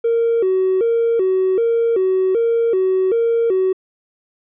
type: tone with vibrato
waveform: triangle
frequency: 417 Hz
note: G#4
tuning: 7 cents sharp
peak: -10 dBFS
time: 0.04-3.73 s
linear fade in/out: 10 ms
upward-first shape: square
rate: 1.3 Hz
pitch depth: 180 cents each way
effects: tanh soft clip ceiling -10 dBFS + resampled to 8000 Hz